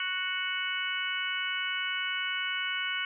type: harmonic tone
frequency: 370 Hz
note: F#4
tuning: in tune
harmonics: 3 / 4 / 5 / 6 / 7 / 8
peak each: -41 / -34 / -43 / -35 / -44 / -34 dBFS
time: 0-3.05 s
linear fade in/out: 2 ms
effects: none